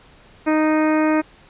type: harmonic tone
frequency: 310 Hz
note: D#4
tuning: 6 cents flat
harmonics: 1 / 2 / 3 / 4 / 5 / 6 / 7 / 8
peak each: -16 / -22 / -26 / -28 / -30 / -32 / -33 / -34 dBFS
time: 0.46-1.22 s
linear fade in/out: 20 ms
effects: pink hiss -49 dBFS RMS until 1.49 s + resampled to 8000 Hz